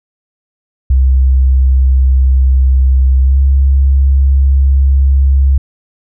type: tone with pitch glide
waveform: sine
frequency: 65.41 to 67.83 Hz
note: C2 to C#2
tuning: 0 to -37 cents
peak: -5 dBFS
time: 0.9-5.58 s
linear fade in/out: 5 ms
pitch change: +63 cents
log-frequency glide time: 3.22-3.38 s
effects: none